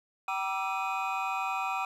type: tone cluster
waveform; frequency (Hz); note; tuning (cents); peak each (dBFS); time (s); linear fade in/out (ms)
triangle; 769 / 957 / 1178 / 1333 / 2491; G5 / A#5 / D6 / E6 / D#7; -33 / +45 / +5 / +19 / +1; -32 / -35 / -34 / -36 / -35; 0.28-1.85; 2
effects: none